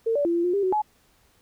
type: tone with pitch steps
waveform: sine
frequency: 454.1 / 577 / 340 / 342.2 / 355.8 / 400.2 / 373.2 / 849 Hz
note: A#4 / D5 / F4 / F4 / F4 / G4 / F#4 / G#5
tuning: -45 / -31 / -46 / -35 / +32 / +36 / +15 / +38 cents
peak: -20 dBFS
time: 0.06-0.82 s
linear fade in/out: 10 ms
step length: 95 ms
effects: pink hiss -62 dBFS RMS until 1.41 s